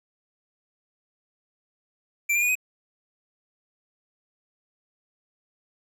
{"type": "tone with pitch steps", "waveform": "square", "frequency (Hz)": [2350, 2402, 2455, 2510], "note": ["D7", "D7", "D#7", "D#7"], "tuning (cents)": [1, 38, -24, 15], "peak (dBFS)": -21, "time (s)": [2.29, 2.554], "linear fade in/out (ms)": 10, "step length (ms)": 66, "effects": []}